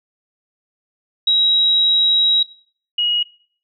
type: tone pair in turn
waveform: sine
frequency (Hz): 3843 / 2894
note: B7 / F#7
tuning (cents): -48 / -39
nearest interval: perfect fourth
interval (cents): 491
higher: first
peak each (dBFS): -11 / -15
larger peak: first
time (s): 1.27-2.43 / 2.98-3.23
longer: first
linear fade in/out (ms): 5
effects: noise-tail reverb RT60 0.5 s tail -20 dB re dry